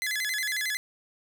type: tone with vibrato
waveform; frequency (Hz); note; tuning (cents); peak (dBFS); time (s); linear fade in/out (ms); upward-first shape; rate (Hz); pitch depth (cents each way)
sawtooth; 1864.7; A#6; 0; -24; 0.02-0.77; 0; square; 11; 160
effects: none